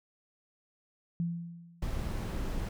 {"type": "tone with exponential decay", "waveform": "sine", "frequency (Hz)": 170, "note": "F3", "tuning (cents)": -46, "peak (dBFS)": -27, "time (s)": [1.2, 2.03], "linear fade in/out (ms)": 0, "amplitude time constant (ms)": 180}
{"type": "noise", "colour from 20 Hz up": "brown", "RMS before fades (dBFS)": -34, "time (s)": [1.82, 2.69], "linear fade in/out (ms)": 5}
{"effects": []}